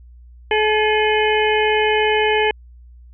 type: harmonic tone with a mistuned harmonic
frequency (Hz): 428.6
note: A4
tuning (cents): -45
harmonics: 1 / 2 / 4 / 5 / 6 / 7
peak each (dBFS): -17 / -20 / -23 / -24 / -25 / -25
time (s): 0.51-2.51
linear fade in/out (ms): 2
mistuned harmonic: 6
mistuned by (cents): -57
effects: added 60 Hz sine -40 dBFS peak until 3.13 s